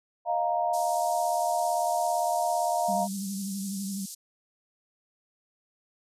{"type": "chord", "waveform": "sine", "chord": "Eb suspended second", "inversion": "none", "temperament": "just", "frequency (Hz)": [622.3, 700, 933.4], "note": ["Eb5", "F5", "Bb5"], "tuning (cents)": [0, 4, 2], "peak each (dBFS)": [-31, -26, -30], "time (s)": [0.25, 3.08], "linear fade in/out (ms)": 50}
{"type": "band-pass noise", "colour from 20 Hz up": "white", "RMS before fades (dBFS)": -41, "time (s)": [0.73, 4.15], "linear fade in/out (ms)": 10, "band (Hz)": [5000, 11000], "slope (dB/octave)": 24}
{"type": "tone with vibrato", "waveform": "sine", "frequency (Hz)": 196, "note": "G3", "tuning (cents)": 0, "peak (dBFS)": -31, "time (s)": [2.88, 4.06], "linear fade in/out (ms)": 10, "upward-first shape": "triangle", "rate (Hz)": 12, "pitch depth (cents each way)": 59}
{"effects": ["resampled to 32000 Hz"]}